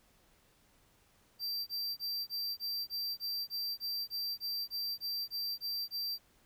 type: tone bursts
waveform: square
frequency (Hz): 4699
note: D8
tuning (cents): 0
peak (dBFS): -35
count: 16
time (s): 1.39-6.185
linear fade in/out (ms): 50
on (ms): 280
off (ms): 21
effects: pink hiss -68 dBFS RMS until 6.45 s